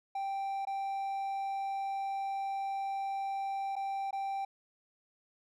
triangle tone with dropouts, 784 Hz, G5, in tune, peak -31 dBFS, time 0.15-4.45 s, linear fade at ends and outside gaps 5 ms, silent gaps 0.652-0.67 / 3.756-3.763 / 4.109-4.128 s, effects none

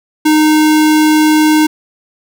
square tone, 308 Hz, D#4, 17 cents flat, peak -7 dBFS, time 0.25-1.67 s, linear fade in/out 10 ms, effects none

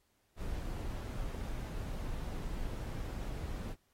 brown noise, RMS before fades -39 dBFS, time 0.36-3.76 s, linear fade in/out 50 ms, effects pink hiss -75 dBFS RMS until 3.93 s + AAC 48 kbps

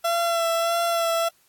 30% pulse tone with vibrato, 674 Hz, E5, 38 cents sharp, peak -18 dBFS, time 0.04-1.29 s, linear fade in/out 10 ms, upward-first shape sine, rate 1.6 Hz, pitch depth 22 cents each way, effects white hiss -62 dBFS RMS until 1.48 s + AAC 64 kbps

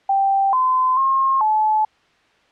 sine tone with pitch steps, 784 / 1026 / 1072 / 862 Hz, G5 / C6 / C6 / A5, 0 / -34 / +42 / -36 cents, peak -14 dBFS, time 0.09-1.85 s, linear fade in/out 5 ms, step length 440 ms, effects white hiss -57 dBFS RMS until 2.51 s + low-pass 3000 Hz 12 dB/octave

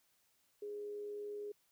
sine tone with amplitude modulation, 413.9 Hz, G#4, 6 cents flat, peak -40 dBFS, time 0.62-1.52 s, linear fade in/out 5 ms, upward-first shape sine, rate 109 Hz, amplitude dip 25%, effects white hiss -75 dBFS RMS until 1.71 s

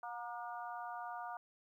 harmonic tone with a mistuned harmonic, 239.6 Hz, A#3, 48 cents sharp, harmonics 3 / 4 / 5 / 6, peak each -45 / -47 / -49 / -51 dBFS, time 0.03-1.37 s, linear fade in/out 2 ms, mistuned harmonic 4, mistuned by -32 cents, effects 13-bit

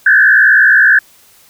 sine tone with frequency modulation, 1624 Hz, G#6, 39 cents flat, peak -4 dBFS, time 0.06-0.99 s, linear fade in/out 5 ms, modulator 60.7 Hz, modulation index 2, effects white hiss -46 dBFS RMS until 1.49 s

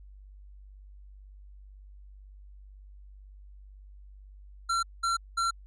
square tone bursts, 1361 Hz, F6, 45 cents flat, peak -26 dBFS, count 3, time 4.69-5.51 s, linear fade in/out 10 ms, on 140 ms, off 200 ms, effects added 49 Hz sine -47 dBFS peak until 5.66 s + resampled to 22050 Hz

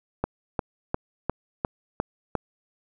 click train, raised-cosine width 1 ms, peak -10 dBFS, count 7, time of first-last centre 0.24-2.353 s, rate 2.84 Hz, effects none

